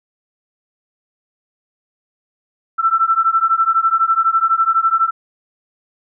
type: beating tone pair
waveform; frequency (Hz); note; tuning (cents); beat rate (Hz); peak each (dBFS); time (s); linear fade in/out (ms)
sine; 1329 / 1341; E6 / E6; +14 / +29; 12; -15; 2.78-5.11; 20
effects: none